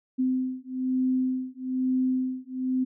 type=beating tone pair; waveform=sine; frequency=256.9 / 258 Hz; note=C4 / C4; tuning=-32 / -24 cents; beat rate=1.1 Hz; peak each=-27 dBFS; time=0.18-2.85 s; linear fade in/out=20 ms; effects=none